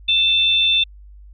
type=tone pair together; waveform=sine; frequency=2648 / 3557 Hz; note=E7 / A7; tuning=+7 / +18 cents; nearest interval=perfect fourth; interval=511 cents; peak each=-20 / -14 dBFS; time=0.08-0.84 s; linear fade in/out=10 ms; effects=added 50 Hz sine -39 dBFS peak until 1.33 s